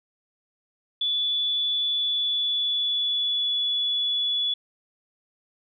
sine tone with pitch glide, 3452 to 3420 Hz, A7 to A7, -34 to -50 cents, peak -22 dBFS, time 1.01-4.54 s, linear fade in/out 5 ms, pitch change -16 cents, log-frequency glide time 1.8-3.52 s, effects none

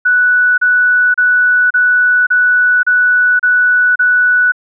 sine tone bursts, 1480 Hz, F#6, in tune, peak -7 dBFS, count 8, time 0.05-4.521 s, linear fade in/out 10 ms, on 530 ms, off 33 ms, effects none

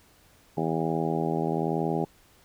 harmonic tone, 81 Hz, E2, 30 cents flat, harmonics 2 / 3 / 4 / 5 / 6 / 7 / 8 / 9 / 10, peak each -30 / -33 / -32 / -31 / -38 / -38 / -38 / -36 / -34 dBFS, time 0.57-2.05 s, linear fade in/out 5 ms, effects pink hiss -59 dBFS RMS until 2.44 s

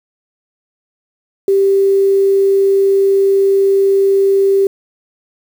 sine tone with quantisation, 392 Hz, G4, in tune, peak -8 dBFS, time 1.48-4.67 s, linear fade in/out 2 ms, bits 6, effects none

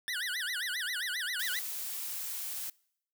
25% pulse tone with vibrato, 1700 Hz, G#6, 40 cents sharp, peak -29 dBFS, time 0.08-1.59 s, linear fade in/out 0 ms, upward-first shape sine, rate 7.5 Hz, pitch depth 290 cents each way
blue noise, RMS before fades -38 dBFS, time 1.39-2.7 s, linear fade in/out 5 ms
effects noise-tail reverb RT60 0.7 s tail -25 dB re dry

